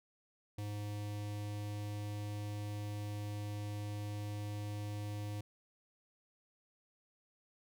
square tone with notch filter, 103.83 Hz, G#2, in tune, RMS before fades -41 dBFS, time 0.58-5.41 s, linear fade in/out 5 ms, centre 1400 Hz, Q 1.8, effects none

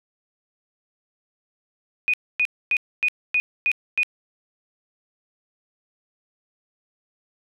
sine tone bursts, 2478 Hz, D#7, 8 cents flat, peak -17 dBFS, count 7, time 2.08-4.032 s, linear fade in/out 0 ms, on 56 ms, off 260 ms, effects none

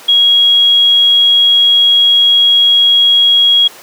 sine tone, 3300 Hz, G#7, 12 cents flat, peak -5 dBFS, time 0.08-3.68 s, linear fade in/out 10 ms, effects pink hiss -34 dBFS RMS until 3.82 s + high-pass 400 Hz 12 dB/octave

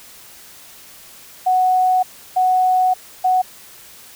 sine tone bursts at uneven times, 740 Hz, F#5, in tune, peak -12 dBFS, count 3, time 1.46-2.03 / 2.36-2.94 / 3.24-3.42 s, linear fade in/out 10 ms, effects white hiss -42 dBFS RMS until 4.15 s

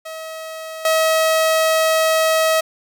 sawtooth tone with level steps, 640 Hz, D#5, 49 cents sharp, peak -25 / -10 dBFS, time 0.05-2.61 s, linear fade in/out 10 ms, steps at 0.85 s, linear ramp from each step 2 ms, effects none

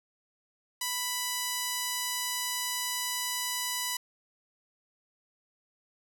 5% pulse tone, 990 Hz, B5, 4 cents sharp, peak -18 dBFS, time 0.81-3.97 s, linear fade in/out 5 ms, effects none

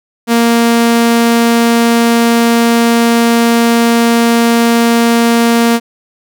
sawtooth tone, 233.1 Hz, A#3, in tune, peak -3 dBFS, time 0.27-5.8 s, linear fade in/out 50 ms, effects none

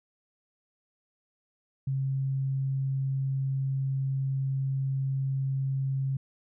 sine tone, 134.9 Hz, C#3, 47 cents flat, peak -26 dBFS, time 1.87-6.17 s, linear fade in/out 5 ms, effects none

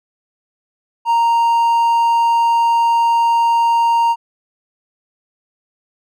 triangle tone, 930 Hz, A#5, 4 cents flat, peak -9 dBFS, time 1.05-4.16 s, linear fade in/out 50 ms, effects none

